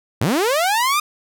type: linear sweep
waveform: sawtooth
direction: up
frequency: 86.3 to 1239 Hz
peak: -12 dBFS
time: 0.21-1 s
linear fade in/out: 5 ms
effects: none